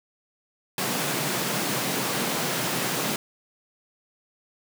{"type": "high-pass noise", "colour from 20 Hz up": "pink", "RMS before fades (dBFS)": -27, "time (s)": [0.78, 3.16], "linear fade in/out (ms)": 2, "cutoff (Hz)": 130, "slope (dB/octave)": 48, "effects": []}